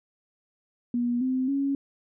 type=tone with pitch steps; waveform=sine; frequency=241.1 / 258.4 / 277 Hz; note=B3 / C4 / C#4; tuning=-41 / -21 / -1 cents; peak=-23 dBFS; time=0.94-1.75 s; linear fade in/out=2 ms; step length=270 ms; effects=none